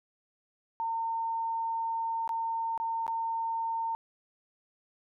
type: tone with dropouts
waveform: sine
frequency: 910 Hz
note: A#5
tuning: 42 cents flat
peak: -29 dBFS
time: 0.8-3.95 s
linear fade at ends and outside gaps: 0 ms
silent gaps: 2.277-2.292 / 2.777-2.8 / 3.066-3.079 s
effects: none